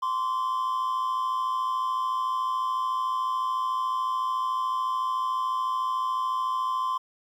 triangle tone pair together, 1038 / 1151.8 Hz, C6 / D6, -14 / -34 cents, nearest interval major second, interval 180 cents, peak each -23 / -30 dBFS, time 0.02-6.98 s, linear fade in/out 10 ms, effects tanh soft clip ceiling -18 dBFS + 10-bit

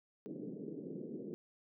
white band-pass noise, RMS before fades -45 dBFS, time 0.26-1.34 s, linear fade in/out 0 ms, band 150 to 450 Hz, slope 48 dB/octave, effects none

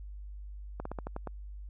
slowing click train, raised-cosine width 1 ms, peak -23 dBFS, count 7, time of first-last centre 0.8-1.273 s, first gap 54 ms, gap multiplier 1.15, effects added 50 Hz sine -41 dBFS peak until 1.69 s

